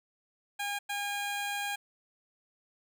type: tone bursts at uneven times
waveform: 15% pulse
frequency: 812 Hz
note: G#5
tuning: 39 cents flat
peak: -26 dBFS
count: 2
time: 0.59-0.79 / 0.89-1.76 s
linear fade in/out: 10 ms
effects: none